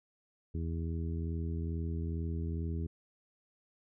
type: harmonic tone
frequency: 82.3 Hz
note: E2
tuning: 2 cents flat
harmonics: 1 / 2 / 3 / 4 / 5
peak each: -34 / -40 / -44 / -46 / -48 dBFS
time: 0.54-2.87 s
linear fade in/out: 10 ms
effects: none